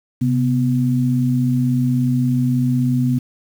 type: tone pair together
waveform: sine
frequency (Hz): 131.21 / 247.7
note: C3 / B3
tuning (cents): +5 / +5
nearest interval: major seventh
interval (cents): 1100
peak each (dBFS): -17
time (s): 0.21-3.19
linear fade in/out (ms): 10
effects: 7-bit